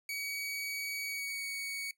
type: tone with pitch glide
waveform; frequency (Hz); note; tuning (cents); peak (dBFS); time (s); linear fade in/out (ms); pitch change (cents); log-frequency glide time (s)
sawtooth; 2262 to 2237; C#7 to C#7; +34 to +15; -33; 0.09-1.91; 2; -19; 1.02-1.47
effects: noise-tail reverb RT60 0.1 s tail -17 dB re dry